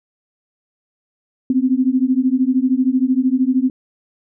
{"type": "beating tone pair", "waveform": "sine", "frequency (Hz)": [252, 265], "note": ["B3", "C4"], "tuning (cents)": [35, 22], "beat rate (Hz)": 13, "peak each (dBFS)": -16, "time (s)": [1.5, 3.7], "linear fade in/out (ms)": 2, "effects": []}